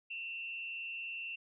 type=tone with frequency modulation; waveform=sine; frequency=2711 Hz; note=E7; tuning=48 cents sharp; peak=-39 dBFS; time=0.1-1.36 s; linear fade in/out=10 ms; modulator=144 Hz; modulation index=0.56; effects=none